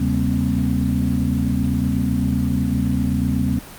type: tone cluster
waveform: sine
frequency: 78.4 / 134.3 / 195.8 / 236.5 / 264.4 Hz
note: D#2 / C3 / G3 / A#3 / C4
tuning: +14 / +46 / -2 / +25 / +18 cents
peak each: -23 dBFS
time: 0-3.59 s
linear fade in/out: 5 ms
effects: pink hiss -38 dBFS RMS until 3.78 s + Opus 32 kbps